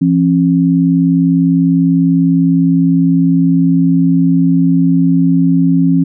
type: tone pair together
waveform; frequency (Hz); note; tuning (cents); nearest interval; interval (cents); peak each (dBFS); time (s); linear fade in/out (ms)
sine; 170.09 / 270; F3 / C#4; -45 / -45; minor sixth; 800; -10; 0.01-6.04; 10
effects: none